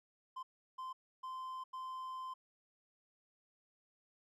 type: tone bursts at uneven times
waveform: triangle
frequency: 1036 Hz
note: C6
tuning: 17 cents flat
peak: -40 dBFS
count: 4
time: 0.36-0.43 / 0.78-0.93 / 1.23-1.64 / 1.73-2.34 s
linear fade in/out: 10 ms
effects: none